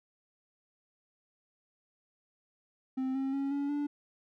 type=tone with pitch steps; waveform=triangle; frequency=261.6 / 268.5 / 275.6 / 282.8 / 290.3 Hz; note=C4 / C4 / C#4 / C#4 / D4; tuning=0 / +45 / -10 / +35 / -20 cents; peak=-28 dBFS; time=2.97-3.87 s; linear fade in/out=10 ms; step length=180 ms; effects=none